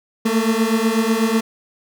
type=beating tone pair; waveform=30% pulse; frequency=220 / 228.1 Hz; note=A3 / A#3; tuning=0 / -37 cents; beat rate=8.1 Hz; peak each=-16 dBFS; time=0.25-1.41 s; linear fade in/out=10 ms; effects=none